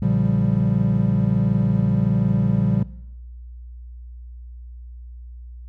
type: chord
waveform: triangle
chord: G half-diminished seventh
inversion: first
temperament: equal with one note detuned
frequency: 116.54 / 141.91 / 174.61 / 196 Hz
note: Bb2 / Db3 / F3 / G3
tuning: 0 / +41 / 0 / 0 cents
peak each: -20 dBFS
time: 0.02-2.83 s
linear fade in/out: 5 ms
effects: noise-tail reverb RT60 0.9 s tail -20 dB re dry + added 60 Hz sine -35 dBFS peak until 5.68 s